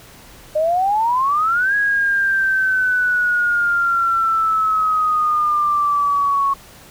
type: exponential two-way sweep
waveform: sine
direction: up then down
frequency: 601 to 1659 to 1102 Hz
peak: -14 dBFS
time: 0.55-6.54 s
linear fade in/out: 10 ms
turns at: 1.75 s
effects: pink hiss -43 dBFS RMS until 6.9 s